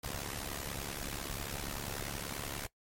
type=noise with amplitude modulation; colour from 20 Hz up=pink; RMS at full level=-36 dBFS; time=0.03-2.67 s; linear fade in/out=10 ms; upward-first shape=sine; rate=70.3 Hz; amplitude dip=90%; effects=noise-tail reverb RT60 0.1 s tail -19 dB re dry + MP3 64 kbps